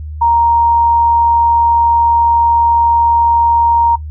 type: tone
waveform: sine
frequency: 934 Hz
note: A#5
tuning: 3 cents sharp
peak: -7 dBFS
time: 0.21-3.96 s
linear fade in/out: 10 ms
effects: noise-tail reverb RT60 0.1 s tail -20 dB re dry + added 76 Hz sine -22 dBFS peak until 4.1 s